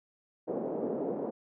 white band-pass noise, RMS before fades -34 dBFS, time 0.47-1.31 s, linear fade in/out 20 ms, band 210 to 550 Hz, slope 24 dB/octave, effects none

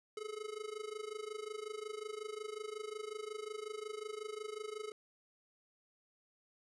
square tone with amplitude modulation, 427.5 Hz, A4, 50 cents flat, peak -39 dBFS, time 0.17-4.92 s, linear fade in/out 2 ms, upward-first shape sine, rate 25.5 Hz, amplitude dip 85%, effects resampled to 24000 Hz

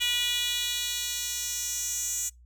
10% pulse tone with high-pass filter sweep, 485.2 Hz, B4, 31 cents flat, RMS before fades -30 dBFS, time 0-2.3 s, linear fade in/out 20 ms, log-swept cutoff 3100 to 6800 Hz, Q 3.1, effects noise-tail reverb RT60 0.2 s tail -26 dB re dry + added 60 Hz sine -51 dBFS peak until 2.45 s

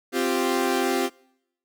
sawtooth chord, C suspended fourth, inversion none, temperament equal, 261.6 / 349.2 / 392 Hz, C4 / F4 / G4, 0 / 0 / 0 cents, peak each -22 dBFS, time 0.12-1.1 s, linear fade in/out 50 ms, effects noise-tail reverb RT60 0.8 s tail -25 dB re dry

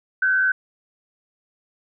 sine tone with frequency modulation, 1528 Hz, G6, 45 cents flat, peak -16 dBFS, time 0.22-0.52 s, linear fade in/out 5 ms, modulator 91.2 Hz, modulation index 0.57, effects none

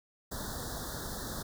pink band-stop noise, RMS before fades -39 dBFS, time 0.31-1.43 s, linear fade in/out 10 ms, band 1800 to 3500 Hz, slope 96 dB/octave, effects none

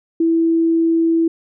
sine tone, 329.6 Hz, E4, in tune, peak -12 dBFS, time 0.2-1.28 s, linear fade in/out 5 ms, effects none

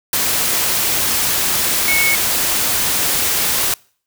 sine tone in noise, 2205 Hz, C#7, 10 cents flat, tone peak -14 dBFS, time 1.88-2.15 s, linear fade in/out 2 ms, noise white, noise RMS -17 dBFS, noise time 0.13-3.74 s, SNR 0 dB, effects noise-tail reverb RT60 0.5 s tail -26 dB re dry

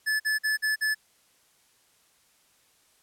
square tone bursts, 1732 Hz, A6, 28 cents flat, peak -24 dBFS, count 5, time 0.06-0.948 s, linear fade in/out 20 ms, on 140 ms, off 47 ms, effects white hiss -64 dBFS RMS until 3.02 s + low-pass 12000 Hz 12 dB/octave

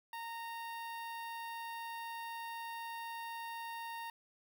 sawtooth tone with notch filter, 924 Hz, A#5, 16 cents flat, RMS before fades -44 dBFS, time 0.13-4.1 s, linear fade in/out 2 ms, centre 7000 Hz, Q 0.84, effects none

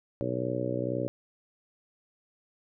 harmonic tone, 62 Hz, B1, 7 cents sharp, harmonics 2 / 3 / 4 / 5 / 6 / 7 / 8 / 9, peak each -35 / -40 / -38 / -35 / -38 / -38 / -38 / -34 dBFS, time 0.21-1.08 s, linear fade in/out 0 ms, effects none

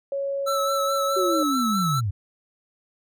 sine tone, 554.4 Hz, C#5, in tune, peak -24 dBFS, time 0.12-1.43 s, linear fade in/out 2 ms
square tone with vibrato, 1318.5 Hz, E6, in tune, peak -24 dBFS, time 0.46-2.01 s, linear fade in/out 20 ms, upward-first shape sine, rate 4.7 Hz, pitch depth 29 cents each way
sine linear sweep, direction down, 385.8 to 89.4 Hz, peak -22 dBFS, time 1.16-2.11 s, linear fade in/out 10 ms
effects none

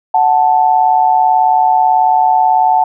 sine tone pair together, 741 / 879.3 Hz, F#5 / A5, +2 / -1 cents, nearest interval minor third, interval 297 cents, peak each -10 dBFS, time 0.14-2.84 s, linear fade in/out 5 ms, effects none

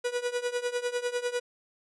45% pulse tone with tremolo, 488 Hz, B4, 21 cents flat, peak -25 dBFS, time 0.04-1.4 s, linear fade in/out 10 ms, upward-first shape triangle, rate 10 Hz, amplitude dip 90%, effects resampled to 24000 Hz

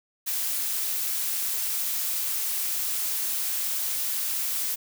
blue noise, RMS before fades -28 dBFS, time 0.26-4.76 s, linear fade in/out 20 ms, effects none

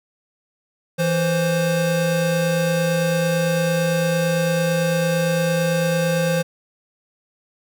square tone pair together, 165.1 / 524.2 Hz, E3 / C5, +3 / +3 cents, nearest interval octave + minor sixth, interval 2000 cents, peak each -21 dBFS, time 0.98-6.43 s, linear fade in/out 20 ms, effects none

